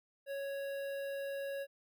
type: tone with notch filter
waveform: square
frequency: 554.4 Hz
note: C#5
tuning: in tune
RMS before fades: -40 dBFS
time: 0.26-1.67 s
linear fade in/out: 50 ms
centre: 6600 Hz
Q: 0.58
effects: none